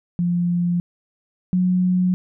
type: tone pair in turn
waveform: sine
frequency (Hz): 174.61 / 182.1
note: F3 / F#3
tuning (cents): 0 / -27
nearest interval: minor second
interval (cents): 73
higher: second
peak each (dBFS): -17 / -15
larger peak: second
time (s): 0.19-0.8 / 1.53-2.14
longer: neither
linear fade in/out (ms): 0
effects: none